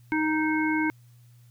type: harmonic tone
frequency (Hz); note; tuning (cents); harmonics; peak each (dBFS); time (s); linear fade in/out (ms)
311.1; D#4; 0; 1 / 3 / 5 / 7; -24 / -31 / -31 / -31; 0.12-0.9; 0
effects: added 120 Hz sine -51 dBFS peak until 1.5 s + white hiss -66 dBFS RMS until 1.5 s